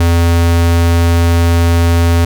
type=tone; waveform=square; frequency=84.8 Hz; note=E2; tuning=50 cents sharp; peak=-8 dBFS; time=0-2.25 s; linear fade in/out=5 ms; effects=none